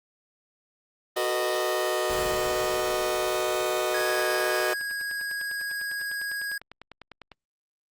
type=chord; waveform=sawtooth; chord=B dominant seventh; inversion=second; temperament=just; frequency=370.4 / 444.5 / 493.9 / 617.4 Hz; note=F#4 / A4 / B4 / D#5; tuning=+2 / +18 / 0 / -14 cents; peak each=-25 / -30 / -29 / -24 dBFS; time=1.16-4.74 s; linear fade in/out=10 ms
type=noise with exponential decay; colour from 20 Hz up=pink; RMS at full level=-35 dBFS; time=2.1-5.69 s; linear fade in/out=0 ms; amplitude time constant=780 ms
type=click train; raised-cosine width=0.3 ms; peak=-27 dBFS; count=38; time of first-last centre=3.61-7.317 s; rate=9.98 Hz
type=tone with pitch glide; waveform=square; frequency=1661.2 to 1647.8 Hz; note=G#6 to G#6; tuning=0 to -14 cents; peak=-30 dBFS; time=3.94-6.58 s; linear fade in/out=5 ms; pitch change=-14 cents; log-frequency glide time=4.11-4.26 s
effects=Opus 24 kbps